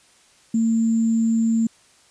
sine tone with sample-and-hold, 226.5 Hz, A#3, 50 cents flat, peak -16 dBFS, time 0.54-1.67 s, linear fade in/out 5 ms, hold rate 7350 Hz, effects white hiss -55 dBFS RMS until 2.1 s + resampled to 22050 Hz

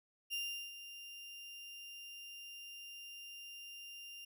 35% pulse tone with ADSR envelope, 2794 Hz, F7, in tune, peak -35 dBFS, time 0.3-4.25 s, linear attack 34 ms, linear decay 380 ms, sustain -12 dB, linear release 7 ms, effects none

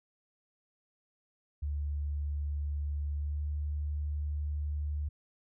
sine tone with pitch glide, 72.9 to 74 Hz, D2 to D2, -12 to +14 cents, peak -31 dBFS, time 1.62-5.09 s, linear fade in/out 10 ms, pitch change +26 cents, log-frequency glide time 3.15-3.41 s, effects none

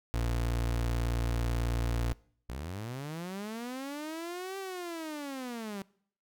30% pulse tone, 58.27 Hz, A#1, in tune, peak -26 dBFS, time 0.14-2.13 s, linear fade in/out 0 ms
sawtooth linear two-way sweep, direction up then down, 55 to 392 to 191.7 Hz, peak -33 dBFS, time 2.49-5.82 s, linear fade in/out 0 ms, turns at 4.58 s
effects noise-tail reverb RT60 0.6 s tail -23 dB re dry

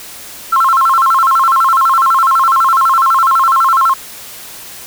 sine tone with vibrato, 1197 Hz, D6, 33 cents sharp, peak -6 dBFS, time 0.52-3.94 s, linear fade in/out 10 ms, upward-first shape square, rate 12 Hz, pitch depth 200 cents each way, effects tanh soft clip ceiling -2 dBFS + white hiss -31 dBFS RMS until 4.86 s

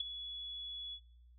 sine tone with ADSR envelope, 3393 Hz, G#7, 36 cents sharp, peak -30 dBFS, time 0-1 s, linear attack 6 ms, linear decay 11 ms, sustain -12 dB, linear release 67 ms, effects noise-tail reverb RT60 0.6 s tail -17 dB re dry + added 60 Hz sine -58 dBFS peak until 1.38 s

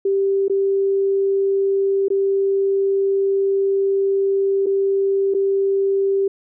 sine tone with dropouts, 392 Hz, G4, in tune, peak -15 dBFS, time 0.05-6.28 s, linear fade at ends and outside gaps 5 ms, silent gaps 0.482-0.497 / 2.084-2.102 / 4.661-4.666 / 5.34-5.346 s, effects none

